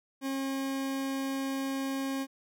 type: tone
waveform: 40% pulse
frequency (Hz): 270.3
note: C#4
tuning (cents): -44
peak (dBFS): -30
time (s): 0.21-2.27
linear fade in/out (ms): 50
effects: none

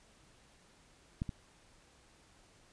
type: clicks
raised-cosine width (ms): 5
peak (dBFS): -22 / -26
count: 2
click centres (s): 1.219 / 1.292
effects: pink hiss -64 dBFS RMS until 2.72 s + resampled to 22050 Hz

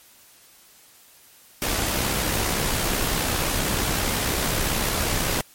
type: noise with amplitude modulation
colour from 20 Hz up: pink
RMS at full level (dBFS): -22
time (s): 1.62-5.41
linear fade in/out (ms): 0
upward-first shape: sine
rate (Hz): 65.6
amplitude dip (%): 40
effects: white hiss -52 dBFS RMS until 5.54 s + MP3 64 kbps

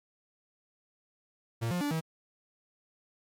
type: tone with pitch steps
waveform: 45% pulse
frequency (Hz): 115.4 / 177.3 / 290.3 / 160.9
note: A#2 / F3 / D4 / E3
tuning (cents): -17 / +26 / -20 / -42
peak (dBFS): -29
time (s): 1.61-2.01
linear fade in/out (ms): 20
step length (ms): 100
effects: MP3 96 kbps

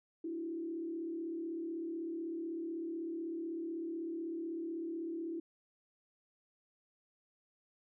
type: tone with frequency modulation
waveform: sine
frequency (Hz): 332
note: E4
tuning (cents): +12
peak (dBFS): -37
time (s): 0.24-5.4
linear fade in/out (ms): 5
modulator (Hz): 36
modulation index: 0.66
effects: none

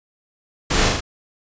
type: noise with echo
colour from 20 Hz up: pink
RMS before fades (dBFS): -19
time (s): 0.7-0.89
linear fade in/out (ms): 10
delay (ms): 39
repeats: 3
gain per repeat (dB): -2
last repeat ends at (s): 1.007
effects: resampled to 16000 Hz

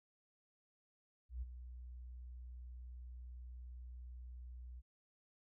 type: tone with ADSR envelope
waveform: sine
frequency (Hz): 61.4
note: B1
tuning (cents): -9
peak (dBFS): -38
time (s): 1.29-4.82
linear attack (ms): 130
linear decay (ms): 23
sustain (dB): -10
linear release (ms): 35
effects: none

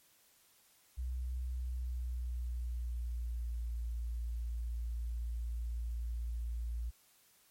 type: tone with pitch glide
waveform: sine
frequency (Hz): 62.5 to 57.98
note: B1 to A#1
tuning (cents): +21 to -9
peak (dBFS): -35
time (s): 0.97-6.91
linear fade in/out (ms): 20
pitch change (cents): -130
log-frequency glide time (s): 1.49-3.69
effects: white hiss -67 dBFS RMS until 7.5 s + MP3 64 kbps

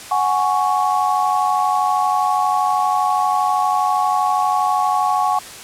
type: chord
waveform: sine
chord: F# suspended second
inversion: none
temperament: just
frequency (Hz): 740 / 832.5 / 1110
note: F#5 / G#5 / C#6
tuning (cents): 0 / +4 / +2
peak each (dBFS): -19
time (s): 0.11-5.39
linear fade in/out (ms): 5
effects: white hiss -35 dBFS RMS until 5.63 s + low-pass 10000 Hz 12 dB/octave

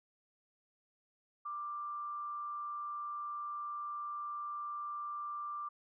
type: tone with amplitude modulation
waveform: sine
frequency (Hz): 1180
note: D6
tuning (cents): +8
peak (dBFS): -37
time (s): 1.45-5.69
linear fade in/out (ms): 10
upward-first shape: sine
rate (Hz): 197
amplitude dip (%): 25
effects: none

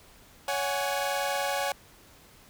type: chord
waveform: sawtooth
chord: C# suspended fourth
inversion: none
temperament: equal with one note detuned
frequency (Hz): 560.8 / 740 / 830.6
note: C#5 / F#5 / G#5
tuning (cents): +20 / 0 / 0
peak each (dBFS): -27 / -29 / -28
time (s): 0.48-1.72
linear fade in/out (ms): 2
effects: pink hiss -55 dBFS RMS until 2.49 s

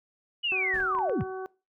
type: linear sweep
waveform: sine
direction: down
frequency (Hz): 2960 to 49.38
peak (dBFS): -25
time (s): 0.43-1.24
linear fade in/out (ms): 20
type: harmonic tone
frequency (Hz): 376.9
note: F#4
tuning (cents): +32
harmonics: 1 / 2 / 3 / 4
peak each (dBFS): -34 / -40 / -44 / -46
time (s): 0.52-1.46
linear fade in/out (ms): 0
type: noise with exponential decay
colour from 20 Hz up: brown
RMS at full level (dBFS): -39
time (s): 0.74-1.15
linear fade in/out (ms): 1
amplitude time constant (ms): 87
type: clicks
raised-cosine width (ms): 0.5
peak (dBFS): -27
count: 6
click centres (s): 0.761 / 0.803 / 0.95 / 0.988 / 1.096 / 1.209
effects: noise-tail reverb RT60 0.3 s tail -22 dB re dry

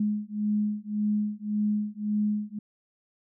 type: beating tone pair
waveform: sine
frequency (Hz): 208.9 / 210.7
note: G#3 / G#3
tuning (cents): +10 / +25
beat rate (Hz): 1.8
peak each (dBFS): -28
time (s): 0-2.59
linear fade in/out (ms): 5
effects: none

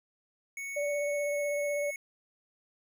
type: tone with pitch glide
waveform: square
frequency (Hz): 2217 to 2200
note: C#7 to C#7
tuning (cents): 0 to -14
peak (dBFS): -37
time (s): 0.57-1.96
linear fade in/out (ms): 2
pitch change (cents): -14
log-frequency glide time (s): 0.93-1.39
type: tone with vibrato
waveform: sine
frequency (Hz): 581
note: D5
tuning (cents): -19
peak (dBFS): -29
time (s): 0.76-1.91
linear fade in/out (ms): 10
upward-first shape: triangle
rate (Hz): 16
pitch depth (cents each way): 22
effects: none

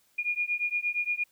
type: beating tone pair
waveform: sine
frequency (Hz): 2428 / 2436.6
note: D#7 / D#7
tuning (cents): -43 / -37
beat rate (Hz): 8.6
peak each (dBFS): -30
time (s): 0.18-1.24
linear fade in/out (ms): 10
effects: white hiss -67 dBFS RMS until 1.31 s

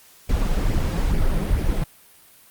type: noise with flanger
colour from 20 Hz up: brown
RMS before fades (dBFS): -20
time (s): 0.29-1.84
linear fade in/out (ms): 5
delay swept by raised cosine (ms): 0.38 to 5.88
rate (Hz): 2.3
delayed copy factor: +0.55
effects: white hiss -51 dBFS RMS until 2.5 s + Opus 48 kbps

